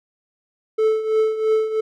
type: tone with tremolo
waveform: triangle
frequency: 437.5 Hz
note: A4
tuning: 10 cents flat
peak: -11 dBFS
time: 0.78-1.81 s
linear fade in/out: 10 ms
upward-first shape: triangle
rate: 3 Hz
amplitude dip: 75%
effects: none